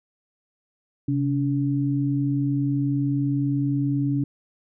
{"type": "tone pair together", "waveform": "sine", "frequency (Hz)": [134.3, 284.6], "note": ["C3", "C#4"], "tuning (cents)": [46, 46], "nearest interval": "octave + minor second", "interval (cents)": 1300, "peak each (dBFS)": -23, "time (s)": [1.08, 4.24], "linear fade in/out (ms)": 5, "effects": []}